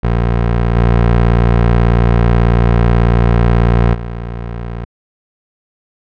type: tone with level steps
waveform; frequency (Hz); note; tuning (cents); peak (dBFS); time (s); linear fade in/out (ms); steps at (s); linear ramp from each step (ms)
20% pulse; 58.27; A#1; 0; -6 / -3 / -16; 0.03-4.85; 10; 0.75 / 3.93; 20
effects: low-pass 2000 Hz 12 dB/octave